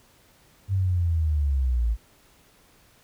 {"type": "linear sweep", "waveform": "sine", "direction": "down", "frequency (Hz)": [98.7, 53.2], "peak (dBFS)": -20, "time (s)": [0.68, 1.97], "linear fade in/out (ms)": 50, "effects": ["pink hiss -58 dBFS RMS until 3.03 s"]}